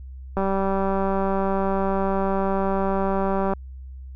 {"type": "click train", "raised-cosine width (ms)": 1, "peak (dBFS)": -11, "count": 615, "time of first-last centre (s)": [0.37, 3.535], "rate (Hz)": 194, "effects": ["added 65 Hz sine -35 dBFS peak until 4.15 s"]}